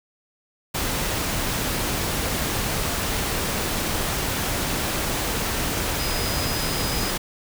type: tone in noise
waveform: sine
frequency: 4989 Hz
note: D#8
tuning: 4 cents sharp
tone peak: -32 dBFS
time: 5.99-7.11 s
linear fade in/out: 10 ms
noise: pink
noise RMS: -25 dBFS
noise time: 0.74-7.18 s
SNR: -10 dB
effects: none